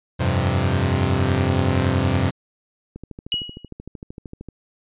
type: chord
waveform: sawtooth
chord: F suspended second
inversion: none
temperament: equal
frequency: 87.31 / 98 / 130.81 Hz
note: F2 / G2 / C3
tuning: 0 / 0 / 0 cents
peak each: -18 dBFS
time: 0.19-2.31 s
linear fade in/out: 20 ms
type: click train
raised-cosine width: 3 ms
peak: -22 dBFS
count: 21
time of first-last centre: 2.96-4.487 s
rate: 13.1 Hz
type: tone with exponential decay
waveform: sine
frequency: 2908 Hz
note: F#7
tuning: 31 cents flat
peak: -17 dBFS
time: 3.32-3.68 s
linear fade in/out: 1 ms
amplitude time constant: 77 ms
effects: resampled to 8000 Hz